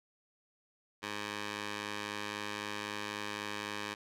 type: tone with band-pass filter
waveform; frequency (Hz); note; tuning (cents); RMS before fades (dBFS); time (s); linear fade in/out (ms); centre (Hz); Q
15% pulse; 103.83; G#2; 0; -40; 1.02-3.95; 20; 2500; 0.64
effects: none